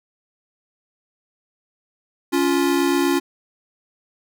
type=tone pair together; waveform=square; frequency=281 / 349.2 Hz; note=C#4 / F4; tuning=+24 / 0 cents; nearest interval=major third; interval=376 cents; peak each=-20 dBFS; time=2.32-3.2 s; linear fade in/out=20 ms; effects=none